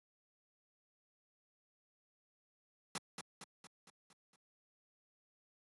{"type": "noise with echo", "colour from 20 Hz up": "pink", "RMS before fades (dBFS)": -40, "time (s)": [2.95, 2.98], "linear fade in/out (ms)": 2, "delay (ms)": 230, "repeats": 6, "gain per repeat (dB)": -5, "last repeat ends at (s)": 4.36, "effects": ["high-pass 150 Hz 12 dB/octave", "resampled to 24000 Hz"]}